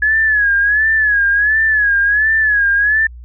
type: tone with vibrato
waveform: sine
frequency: 1690 Hz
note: G#6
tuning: 30 cents sharp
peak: -10 dBFS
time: 0.02-3.07 s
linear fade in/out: 5 ms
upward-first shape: sine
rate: 1.4 Hz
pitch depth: 89 cents each way
effects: added 60 Hz sine -31 dBFS peak until 3.24 s